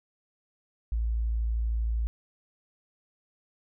sine tone, 56.4 Hz, A1, 44 cents sharp, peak -25 dBFS, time 0.92-2.07 s, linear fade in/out 0 ms, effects none

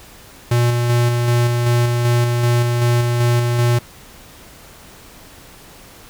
square tone with tremolo, 120 Hz, B2, 49 cents flat, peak -13 dBFS, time 0.51-3.79 s, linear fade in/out 5 ms, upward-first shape square, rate 2.6 Hz, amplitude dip 30%, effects pink hiss -42 dBFS RMS until 6.09 s

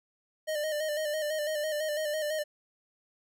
square tone with vibrato, 609 Hz, D#5, 37 cents flat, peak -30 dBFS, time 0.47-2.44 s, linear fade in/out 20 ms, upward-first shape square, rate 6 Hz, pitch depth 43 cents each way, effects none

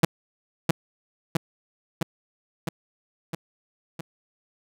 sawtooth tone with echo, 164.9 Hz, E3, 1 cent sharp, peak -9 dBFS, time 0.03-0.05 s, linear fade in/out 5 ms, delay 660 ms, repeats 6, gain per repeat -3 dB, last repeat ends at 4.01 s, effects none

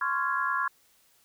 sine chord, Db major seventh, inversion third, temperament just, 1039.4 / 1108.7 / 1385.9 / 1663.1 Hz, C6 / Db6 / F6 / Ab6, -12 / 0 / -14 / +2 cents, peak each -31 dBFS, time 0.01-0.68 s, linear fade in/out 5 ms, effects white hiss -64 dBFS RMS until 1.24 s

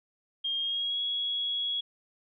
sine tone with pitch glide, 3221 to 3337 Hz, G7 to G#7, +46 to +8 cents, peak -28 dBFS, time 0.44-1.81 s, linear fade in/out 10 ms, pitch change +62 cents, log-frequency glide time 0.58-1 s, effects none

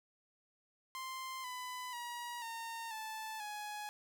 sawtooth tone with pitch steps, 1046.5 / 1001 / 957.4 / 915.8 / 875.9 / 837.8 Hz, C6 / B5 / A#5 / A#5 / A5 / G#5, 0 / +23 / +46 / -31 / -8 / +15 cents, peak -38 dBFS, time 0.95-3.89 s, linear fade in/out 0 ms, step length 490 ms, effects none

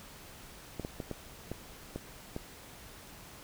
clicks, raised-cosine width 2 ms, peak -23 dBFS, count 7, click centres 0.797 / 0.849 / 1.002 / 1.113 / 1.516 / 1.96 / 2.364 s, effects pink hiss -51 dBFS RMS until 3.43 s

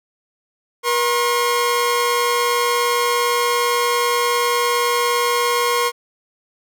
sawtooth tone pair together, 479.4 / 1076.2 Hz, A#4 / C6, +48 / +48 cents, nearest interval octave + major second, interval 1400 cents, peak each -15 dBFS, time 0.83-5.92 s, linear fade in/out 50 ms, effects none

